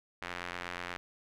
sawtooth tone with band-pass filter, 88.3 Hz, F2, 20 cents sharp, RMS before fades -41 dBFS, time 0.22-0.97 s, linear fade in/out 0 ms, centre 1900 Hz, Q 1.2, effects none

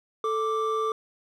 triangle tone pair together, 440 / 1174.7 Hz, A4 / D6, 0 / 0 cents, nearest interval octave + perfect fourth, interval 1700 cents, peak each -25 dBFS, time 0.24-0.92 s, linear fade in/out 2 ms, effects none

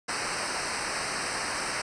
pink noise with comb filter, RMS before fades -31 dBFS, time 0.08-1.82 s, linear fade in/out 10 ms, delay 0.29 ms, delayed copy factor -0.9, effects resampled to 22050 Hz

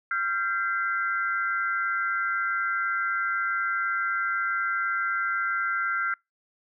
sine tone cluster, 1377 / 1577 / 2038 Hz, F6 / G6 / C7, -25 / +10 / -46 cents, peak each -26 / -29 / -34 dBFS, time 0.11-6.14 s, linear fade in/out 2 ms, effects noise-tail reverb RT60 0.2 s tail -26 dB re dry

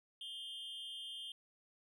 triangle tone with amplitude modulation, 3171 Hz, G7, 19 cents sharp, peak -39 dBFS, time 0.21-1.32 s, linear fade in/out 2 ms, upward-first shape sine, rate 293 Hz, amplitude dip 85%, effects none

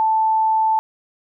sine tone, 880 Hz, A5, in tune, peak -14 dBFS, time 0-0.79 s, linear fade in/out 0 ms, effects none

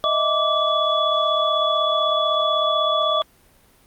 sine tone cluster, 621 / 657 / 1165 / 3413 Hz, D#5 / E5 / D6 / G#7, -3 / -6 / -14 / +47 cents, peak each -23 / -25 / -20 / -23 dBFS, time 0.04-3.22 s, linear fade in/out 0 ms, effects pink hiss -55 dBFS RMS until 3.86 s + Opus 32 kbps

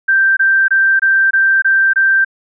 sine tone bursts, 1569 Hz, G6, 1 cent sharp, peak -8 dBFS, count 7, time 0.08-2.248 s, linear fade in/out 10 ms, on 290 ms, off 23 ms, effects none

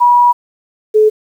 sine tone pair in turn, 969 / 429.7 Hz, B5 / A4, -33 / -41 cents, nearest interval octave + major second, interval 1408 cents, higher first, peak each -5 dBFS, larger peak neither, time 0-0.33 / 0.94-1.1 s, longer first, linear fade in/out 20 ms, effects 7-bit

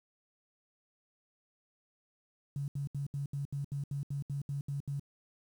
sine tone bursts, 140.9 Hz, C#3, 29 cents sharp, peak -33 dBFS, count 13, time 2.56-4.996 s, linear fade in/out 2 ms, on 120 ms, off 73 ms, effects 10-bit

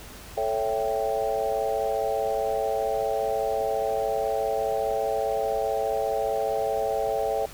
sine chord, A dominant seventh, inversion none, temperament equal, 440 / 554.4 / 659.3 / 784 Hz, A4 / C#5 / E5 / G5, 0 / 0 / 0 / 0 cents, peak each -29 dBFS, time 0.37-7.46 s, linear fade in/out 5 ms, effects added 50 Hz sine -48 dBFS peak until 7.53 s + pink hiss -44 dBFS RMS until 7.53 s

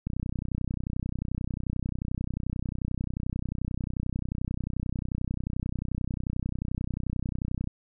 click train, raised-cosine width 5 ms, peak -18 dBFS, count 239, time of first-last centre 0.07-7.674 s, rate 31.3 Hz, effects none

